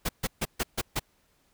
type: noise bursts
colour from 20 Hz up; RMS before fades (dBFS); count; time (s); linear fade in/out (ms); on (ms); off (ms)
pink; -28; 6; 0.05-0.996; 10; 41; 140
effects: pink hiss -68 dBFS RMS until 1.53 s